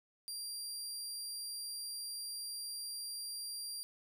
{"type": "tone", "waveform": "25% pulse", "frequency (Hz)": 4753, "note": "D8", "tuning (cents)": 20, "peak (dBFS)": -36, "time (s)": [0.28, 3.83], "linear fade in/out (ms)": 0, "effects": ["13-bit"]}